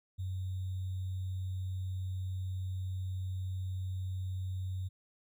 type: tone with sample-and-hold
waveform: sine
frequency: 93.3 Hz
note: F#2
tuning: 15 cents sharp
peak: -34 dBFS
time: 0.18-4.89 s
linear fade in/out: 20 ms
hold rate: 3675 Hz
effects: none